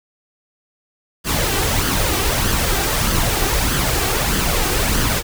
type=noise with flanger; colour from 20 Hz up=pink; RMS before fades=-18 dBFS; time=1.24-5.23 s; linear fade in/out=50 ms; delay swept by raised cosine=0.63 to 2.63 ms; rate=1.6 Hz; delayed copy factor=+0.5; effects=none